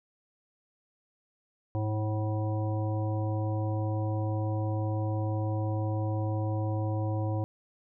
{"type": "harmonic tone with a mistuned harmonic", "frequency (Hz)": 108, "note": "A2", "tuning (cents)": -32, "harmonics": [1, 3, 5, 7, 9], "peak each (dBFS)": [-28, -36, -38, -41, -44], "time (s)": [1.75, 7.44], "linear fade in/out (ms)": 0, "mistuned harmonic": 1, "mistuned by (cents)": -32, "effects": []}